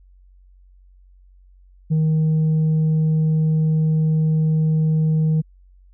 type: tone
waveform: sine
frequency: 157.1 Hz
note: D#3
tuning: 17 cents sharp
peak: -12 dBFS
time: 1.9-5.42 s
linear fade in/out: 20 ms
effects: tanh soft clip ceiling -14 dBFS + added 46 Hz sine -47 dBFS peak until 5.93 s